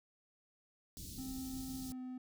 pink band-stop noise, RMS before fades -48 dBFS, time 0.97-1.92 s, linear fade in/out 0 ms, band 280 to 4200 Hz, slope 24 dB/octave
triangle tone with pitch glide, 262.1 to 254.2 Hz, C4 to C4, +3 to -50 cents, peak -40 dBFS, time 1.18-2.18 s, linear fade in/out 5 ms, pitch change -53 cents, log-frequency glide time 1.77-2 s
effects none

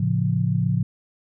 sine chord, A augmented, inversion none, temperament equal with one note detuned, 111.6 / 138.59 / 174.61 Hz, A2 / C#3 / E#3, +25 / 0 / 0 cents, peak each -23 dBFS, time 0-0.83 s, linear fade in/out 5 ms, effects none

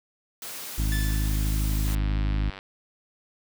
white high-pass noise, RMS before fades -37 dBFS, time 0.42-1.95 s, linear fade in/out 2 ms, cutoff 140 Hz, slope 12 dB/octave
harmonic tone, 52.4 Hz, G#1, 16 cents sharp, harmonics 1 / 2 / 3 / 4 / 5 / 6, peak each -23 / -31 / -34 / -41 / -38 / -41 dBFS, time 0.78-2.5 s, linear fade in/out 5 ms
sawtooth tone with exponential decay, 1749 Hz, A6, 11 cents flat, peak -27 dBFS, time 0.92-1.75 s, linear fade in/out 1 ms, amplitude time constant 180 ms
click train, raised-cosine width 0.3 ms, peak -23 dBFS, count 70, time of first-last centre 1.88-2.589 s, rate 97.3 Hz
effects none

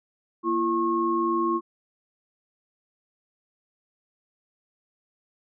sine tone cluster, 235.3 / 338.9 / 1086 Hz, A#3 / E4 / C#6, +16 / +48 / -36 cents, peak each -32 / -24 / -25 dBFS, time 0.43-1.61 s, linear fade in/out 50 ms, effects none

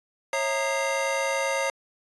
square tone cluster, 545 / 653 / 925 / 1232 / 2093 Hz, C#5 / E5 / A#5 / D#6 / C7, -29 / -17 / -14 / -17 / 0 cents, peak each -28 / -35 / -32 / -36 / -31 dBFS, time 0.33-1.7 s, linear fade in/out 2 ms, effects resampled to 22050 Hz

